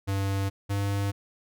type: tone pair in turn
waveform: square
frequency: 98 / 100 Hz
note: G2 / G2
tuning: 0 / +35 cents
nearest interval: unison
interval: 35 cents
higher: second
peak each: -26 dBFS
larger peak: neither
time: 0.07-0.5 / 0.69-1.12 s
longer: neither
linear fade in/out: 20 ms
effects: none